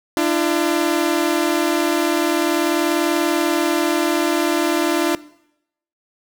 sawtooth tone pair together, 299 / 339.4 Hz, D4 / F4, +31 / -49 cents, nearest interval major second, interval 220 cents, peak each -15 / -15 dBFS, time 0.17-5.15 s, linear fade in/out 0 ms, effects noise-tail reverb RT60 0.8 s tail -20 dB re dry

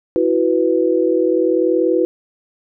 sine chord, E suspended second, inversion none, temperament equal, 329.6 / 370 / 493.9 Hz, E4 / F#4 / B4, 0 / 0 / 0 cents, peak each -17 dBFS, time 0.16-2.05 s, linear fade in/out 0 ms, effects none

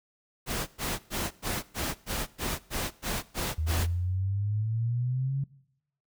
pink noise bursts, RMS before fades -31 dBFS, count 11, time 0.46-3.87 s, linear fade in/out 50 ms, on 210 ms, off 110 ms
sine exponential sweep, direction up, 77.78 to 140 Hz, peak -26 dBFS, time 3.58-5.44 s, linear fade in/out 5 ms
effects noise-tail reverb RT60 0.8 s tail -21 dB re dry

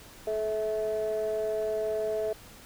triangle ring-modulated tone, 110 Hz, A2, in tune, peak -21 dBFS, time 0.27-2.33 s, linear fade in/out 5 ms, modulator 541 Hz, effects tanh soft clip ceiling -21 dBFS + pink hiss -50 dBFS RMS until 2.65 s

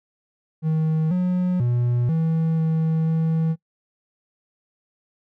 triangle tone with pitch steps, 158.1 / 181 / 121.4 / 162 / 160.5 / 161.5 Hz, D#3 / F#3 / B2 / E3 / E3 / E3, +28 / -38 / -29 / -30 / -46 / -35 cents, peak -16 dBFS, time 0.62-3.56 s, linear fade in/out 50 ms, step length 490 ms, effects noise-tail reverb RT60 0.1 s tail -23 dB re dry

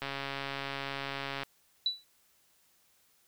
click train, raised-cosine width 0.3 ms, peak -20 dBFS, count 196, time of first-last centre 0.02-1.433 s, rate 138 Hz
sine tone with exponential decay, 3951 Hz, B7, in tune, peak -23 dBFS, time 1.86-2.04 s, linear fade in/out 2 ms, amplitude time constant 37 ms
effects white hiss -68 dBFS RMS until 3.27 s

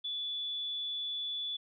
sine tone, 3450 Hz, A7, 35 cents flat, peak -34 dBFS, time 0.04-1.57 s, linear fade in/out 10 ms, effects none

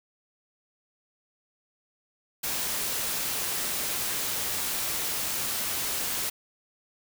white noise, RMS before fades -30 dBFS, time 2.43-6.3 s, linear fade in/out 10 ms, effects none

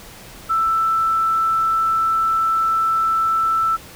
sine tone, 1325 Hz, E6, 9 cents sharp, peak -15 dBFS, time 0.49-3.77 s, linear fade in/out 20 ms, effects pink hiss -40 dBFS RMS until 3.95 s

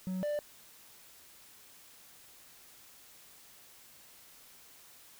triangle tone pair in turn, 185.8 / 590.9 Hz, F#3 / D5, +7 / +10 cents, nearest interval octave + minor sixth, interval 2003 cents, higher second, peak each -31 / -29 dBFS, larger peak second, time 0.07-0.23 / 0.23-0.39 s, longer neither, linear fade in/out 0 ms, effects white hiss -57 dBFS RMS until 5.19 s

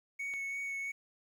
triangle tone with vibrato, 2220 Hz, C#7, 2 cents sharp, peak -34 dBFS, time 0.19-0.92 s, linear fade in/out 10 ms, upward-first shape sine, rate 3 Hz, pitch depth 12 cents each way
click, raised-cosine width 0.3 ms, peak -34 dBFS, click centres 0.338 s
effects 11-bit

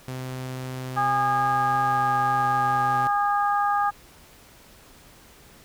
sawtooth tone with pitch glide, 129 to 127.74 Hz, C3 to C3, -24 to -41 cents, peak -27 dBFS, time 0.08-3.07 s, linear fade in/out 0 ms, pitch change -17 cents, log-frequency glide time 1.85-2.54 s
harmonic tone, 408.4 Hz, G#4, 29 cents flat, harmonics 2 / 3 / 4, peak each -22 / -24 / -31 dBFS, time 0.96-3.91 s, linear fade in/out 20 ms
effects pink hiss -51 dBFS RMS until 5.64 s

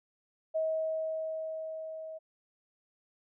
sine tone with level ramp, 637 Hz, D#5, 41 cents sharp, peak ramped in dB -27 to -40 dBFS, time 0.54-2.19 s, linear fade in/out 20 ms, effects none

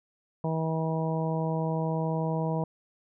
harmonic tone, 160.8 Hz, E3, 43 cents flat, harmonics 1 / 2 / 3 / 4 / 5 / 6, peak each -28 / -37 / -34 / -35 / -39 / -37 dBFS, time 0.44-2.64 s, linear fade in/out 2 ms, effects none

